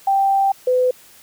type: tone pair in turn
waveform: sine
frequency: 784 / 504.4 Hz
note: G5 / B4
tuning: 0 / +36 cents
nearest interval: minor sixth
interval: 764 cents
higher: first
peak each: -13 dBFS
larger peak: neither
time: 0.07-0.52 / 0.67-0.91 s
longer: first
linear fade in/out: 5 ms
effects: white hiss -47 dBFS RMS until 1.22 s

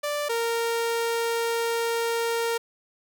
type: tone pair in turn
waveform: sawtooth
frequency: 587.3 / 463.1 Hz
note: D5 / A#4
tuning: 0 / -11 cents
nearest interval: major third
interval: 411 cents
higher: first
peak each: -22 / -20 dBFS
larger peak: second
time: 0.03-0.29 / 0.29-2.58 s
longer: second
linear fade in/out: 10 ms
effects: none

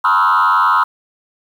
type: tone with frequency modulation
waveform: sine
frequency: 1169 Hz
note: D6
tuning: 8 cents flat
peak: -8 dBFS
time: 0.04-0.84 s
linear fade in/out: 10 ms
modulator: 91.2 Hz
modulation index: 2.6
effects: tanh soft clip ceiling -7 dBFS + 7-bit

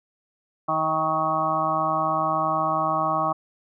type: harmonic tone with a mistuned harmonic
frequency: 158.3 Hz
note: D#3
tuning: 30 cents sharp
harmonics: 1 / 2 / 4 / 5 / 6 / 7 / 8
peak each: -34 / -33 / -28 / -27 / -34 / -24 / -30 dBFS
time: 0.68-3.33 s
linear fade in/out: 10 ms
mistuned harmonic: 5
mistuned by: -16 cents
effects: none

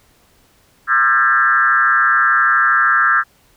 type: tone with frequency modulation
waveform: sine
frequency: 1480 Hz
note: F#6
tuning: in tune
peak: -10 dBFS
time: 0.87-3.24 s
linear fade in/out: 50 ms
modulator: 133 Hz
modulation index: 2
effects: pink hiss -54 dBFS RMS until 3.56 s

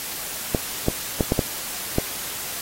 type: clicks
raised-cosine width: 2 ms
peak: -5 dBFS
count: 6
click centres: 0.548 / 0.884 / 1.208 / 1.321 / 1.392 / 1.984 s
effects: white hiss -31 dBFS RMS until 2.61 s + AAC 48 kbps

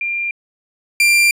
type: tone pair in turn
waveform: sine / 40% pulse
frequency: 2389 / 2376 Hz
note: D7 / D7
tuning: +29 / +20 cents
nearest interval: unison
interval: 9 cents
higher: first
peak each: -18 / -9 dBFS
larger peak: second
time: 0.01-0.31 / 1-1.31 s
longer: second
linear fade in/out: 2 ms
effects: resampled to 32000 Hz

